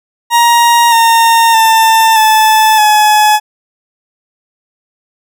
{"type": "tone with pitch steps", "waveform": "40% pulse", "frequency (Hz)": [942, 917.8, 894.3, 871.3, 849], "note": ["A#5", "A#5", "A5", "A5", "G#5"], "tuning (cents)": [18, -27, 28, -17, 38], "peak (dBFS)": -4, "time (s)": [0.3, 3.4], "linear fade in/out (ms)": 50, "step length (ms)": 620, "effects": []}